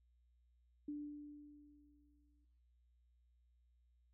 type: tone with exponential decay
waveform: sine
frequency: 293.9 Hz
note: D4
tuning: 1 cent sharp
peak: -40 dBFS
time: 0.88-2.45 s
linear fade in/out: 5 ms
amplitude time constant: 340 ms
effects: noise-tail reverb RT60 1.0 s tail -17 dB re dry + added 60 Hz sine -70 dBFS peak until 4.13 s